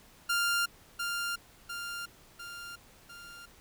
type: tone with echo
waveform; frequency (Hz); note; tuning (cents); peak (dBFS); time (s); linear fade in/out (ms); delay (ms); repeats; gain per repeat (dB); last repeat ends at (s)
sawtooth; 1396.9; F6; 0; -23; 0.29-0.66; 10; 700; 4; -5; 3.46
effects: pink hiss -58 dBFS RMS until 3.6 s